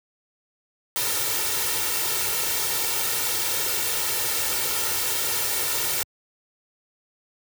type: noise with comb filter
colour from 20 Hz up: white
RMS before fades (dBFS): -25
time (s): 0.96-6.03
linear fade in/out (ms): 0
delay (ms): 2.2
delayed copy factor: +0.7
effects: high-pass 80 Hz 12 dB/octave